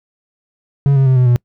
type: tone with pitch steps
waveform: triangle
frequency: 139.9 / 135.13 / 130.53 / 126.08 / 121.79 Hz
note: C#3 / C#3 / C3 / B2 / B2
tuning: +16 / -44 / -4 / +36 / -24 cents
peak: -6 dBFS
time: 0.86-1.36 s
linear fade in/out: 0 ms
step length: 100 ms
effects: noise-tail reverb RT60 0.1 s tail -26 dB re dry